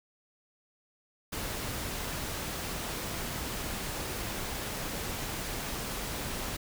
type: noise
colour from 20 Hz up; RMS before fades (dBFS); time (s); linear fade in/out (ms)
pink; -36; 1.32-6.57; 10
effects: none